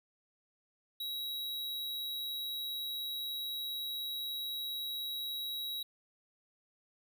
square tone, 3861 Hz, B7, 40 cents flat, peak -37 dBFS, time 1-5.83 s, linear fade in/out 5 ms, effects none

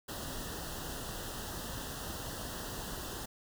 pink band-stop noise, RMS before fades -41 dBFS, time 0.08-3.26 s, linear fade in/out 10 ms, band 1900 to 2700 Hz, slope 96 dB/octave, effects none

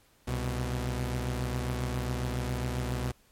sawtooth tone pair together, 65.41 / 123.48 Hz, C2 / B2, 0 / 0 cents, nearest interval major seventh, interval 1100 cents, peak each -29 / -28 dBFS, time 0.27-3.12 s, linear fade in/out 10 ms, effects pink hiss -64 dBFS RMS until 3.31 s + MP3 64 kbps

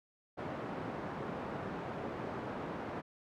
pink band-pass noise, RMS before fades -41 dBFS, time 0.37-3.02 s, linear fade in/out 20 ms, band 160 to 1200 Hz, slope 12 dB/octave, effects none

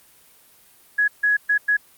sine tone bursts at uneven times, 1676 Hz, G#6, 15 cents sharp, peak -15 dBFS, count 4, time 0.98-1.08 / 1.23-1.37 / 1.49-1.58 / 1.68-1.77 s, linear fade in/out 10 ms, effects white hiss -53 dBFS RMS until 1.97 s + Opus 32 kbps

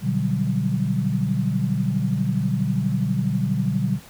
sine chord, G major seventh, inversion first, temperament just, 122.5 / 147 / 183.75 / 196 Hz, B2 / D3 / F#3 / G3, -14 / +2 / -12 / 0 cents, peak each -25 dBFS, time 0.01-4 s, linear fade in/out 50 ms, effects pink hiss -46 dBFS RMS until 4.09 s

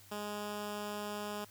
10% pulse tone, 207.6 Hz, G#3, in tune, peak -30 dBFS, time 0.11-1.45 s, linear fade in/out 10 ms, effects added 100 Hz sine -62 dBFS peak until 1.5 s + white hiss -59 dBFS RMS until 1.5 s

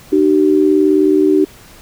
sine tone pair together, 303.7 / 382.6 Hz, D#4 / G4, -42 / -42 cents, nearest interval major third, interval 400 cents, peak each -11 dBFS, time 0.12-1.45 s, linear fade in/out 10 ms, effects pink hiss -41 dBFS RMS until 1.81 s

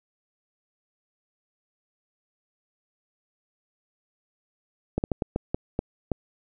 slowing click train, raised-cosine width 2 ms, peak -11 dBFS, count 8, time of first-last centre 4.98-6.117 s, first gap 59 ms, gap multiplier 1.33, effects none

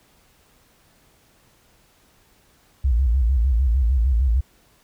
sine tone with vibrato, 61.74 Hz, B1, in tune, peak -15 dBFS, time 2.84-4.41 s, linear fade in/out 10 ms, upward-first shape square, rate 6.6 Hz, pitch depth 150 cents each way, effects pink hiss -58 dBFS RMS until 4.83 s

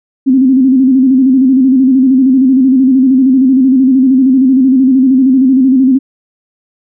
sine tone with vibrato, 261.6 Hz, C4, in tune, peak -4 dBFS, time 0.26-5.99 s, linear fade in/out 20 ms, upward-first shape square, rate 13 Hz, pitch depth 58 cents each way, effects none

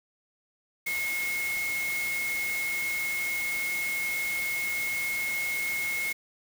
sine tone in noise, 2166 Hz, C#7, 41 cents flat, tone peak -28 dBFS, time 0.86-6.13 s, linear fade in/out 10 ms, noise white, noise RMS -37 dBFS, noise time 0.86-6.13 s, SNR +6 dB, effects none

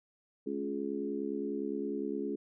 harmonic tone with a mistuned harmonic, 69.8 Hz, C#2, 13 cents sharp, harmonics 3 / 4 / 5 / 6, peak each -40 / -37 / -39 / -38 dBFS, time 0.46-2.36 s, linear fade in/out 10 ms, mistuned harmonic 3, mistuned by +20 cents, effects none

